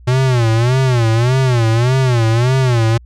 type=tone with vibrato; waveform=square; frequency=121.9 Hz; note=B2; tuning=22 cents flat; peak=-11 dBFS; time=0.07-2.98 s; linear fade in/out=10 ms; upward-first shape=sine; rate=1.7 Hz; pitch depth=150 cents each way; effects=added 60 Hz sine -37 dBFS peak until 3.05 s + low-pass 7000 Hz 12 dB/octave

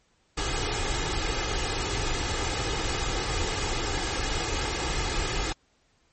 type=noise with comb filter; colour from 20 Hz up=pink; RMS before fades=-28 dBFS; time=0.37-5.53 s; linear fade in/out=10 ms; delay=2.4 ms; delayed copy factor=+0.55; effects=pink hiss -67 dBFS RMS until 6.12 s + MP3 32 kbps

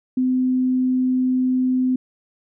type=tone; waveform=sine; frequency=255.6 Hz; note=C4; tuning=40 cents flat; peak=-16 dBFS; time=0.17-1.96 s; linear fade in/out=5 ms; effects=none

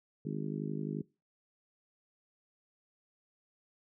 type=harmonic tone; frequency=51.5 Hz; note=G#1; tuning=14 cents flat; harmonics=3 / 4 / 5 / 6 / 7 / 8; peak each=-38 / -40 / -42 / -44 / -45 / -46 dBFS; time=0.25-1.02 s; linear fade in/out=5 ms; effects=noise-tail reverb RT60 0.3 s tail -23 dB re dry

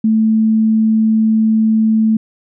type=tone; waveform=sine; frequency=220 Hz; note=A3; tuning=in tune; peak=-9 dBFS; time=0.04-2.17 s; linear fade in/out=5 ms; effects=none

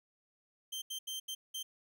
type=tone bursts at uneven times; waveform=sawtooth; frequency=3136 Hz; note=G7; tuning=in tune; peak=-35 dBFS; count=5; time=0.72-0.82 / 0.9-0.99 / 1.07-1.2 / 1.28-1.35 / 1.54-1.63 s; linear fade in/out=10 ms; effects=none

